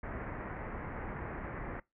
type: low-pass noise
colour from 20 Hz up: pink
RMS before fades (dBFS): -41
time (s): 0.03-1.8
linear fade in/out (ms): 5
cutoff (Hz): 2100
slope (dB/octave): 48
effects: noise-tail reverb RT60 0.2 s tail -22 dB re dry